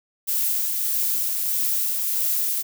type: noise with tremolo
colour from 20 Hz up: violet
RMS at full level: -22 dBFS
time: 0.27-2.63 s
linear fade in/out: 20 ms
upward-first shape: triangle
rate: 1.6 Hz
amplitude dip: 30%
effects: none